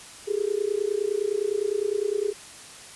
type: tone with amplitude modulation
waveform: sine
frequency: 411.3 Hz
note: G#4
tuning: 17 cents flat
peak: -19 dBFS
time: 0.27-2.33 s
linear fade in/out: 20 ms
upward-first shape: sine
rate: 29.8 Hz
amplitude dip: 95%
effects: white hiss -44 dBFS RMS until 2.95 s + resampled to 24000 Hz